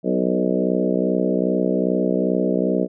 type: harmonic tone with a mistuned harmonic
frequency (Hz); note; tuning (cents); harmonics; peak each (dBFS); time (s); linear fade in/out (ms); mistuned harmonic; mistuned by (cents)
62.5; B1; +21; 3 / 4 / 5 / 6 / 7 / 8 / 9 / 10; -23 / -24 / -25 / -26 / -26 / -27 / -28 / -28; 0.03-2.88; 50; 7; +17
effects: none